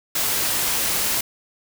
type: noise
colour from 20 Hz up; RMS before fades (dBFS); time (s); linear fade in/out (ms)
white; -22; 0.15-1.21; 5
effects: none

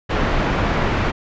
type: low-pass noise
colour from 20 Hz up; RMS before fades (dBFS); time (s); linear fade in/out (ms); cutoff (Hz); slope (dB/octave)
pink; -19; 0.09-1.12; 20; 2100; 12
effects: resampled to 16000 Hz

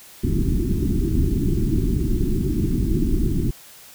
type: low-pass noise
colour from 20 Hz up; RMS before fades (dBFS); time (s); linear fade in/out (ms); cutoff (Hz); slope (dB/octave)
pink; -20; 0.23-3.51; 10; 380; 96
effects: white hiss -45 dBFS RMS until 3.94 s

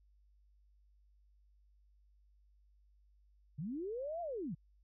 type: linear two-way sweep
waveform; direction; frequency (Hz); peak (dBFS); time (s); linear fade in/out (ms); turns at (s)
sine; up then down; 130.81 to 707 to 130.81; -38; 3.58-4.55; 10; 4.21
effects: added 50 Hz sine -65 dBFS peak until 4.83 s

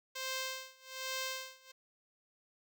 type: tone with tremolo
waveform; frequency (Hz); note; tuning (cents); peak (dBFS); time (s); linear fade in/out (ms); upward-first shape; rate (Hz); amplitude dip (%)
5% pulse; 523.3; C5; 0; -24; 0.15-1.72; 10; sine; 1.2; 95
effects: none

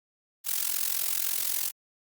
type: noise with amplitude modulation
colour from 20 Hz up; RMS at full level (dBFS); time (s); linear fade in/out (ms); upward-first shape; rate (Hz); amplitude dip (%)
blue; -25; 0.44-1.72; 50; sine; 43.7; 80
effects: Opus 48 kbps

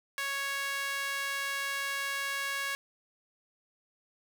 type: tone with high-pass filter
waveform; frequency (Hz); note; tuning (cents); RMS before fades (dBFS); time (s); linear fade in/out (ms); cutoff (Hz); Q
sawtooth; 554.4; C#5; 0; -34; 0.18-2.75; 0; 1600; 1.8
effects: none

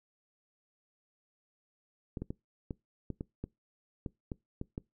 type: clicks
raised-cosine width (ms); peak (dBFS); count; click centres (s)
3; -24; 11; 2.172 / 2.22 / 2.305 / 2.708 / 3.103 / 3.209 / 3.44 / 4.062 / 4.318 / 4.614 / 4.779
effects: noise-tail reverb RT60 0.2 s tail -23 dB re dry

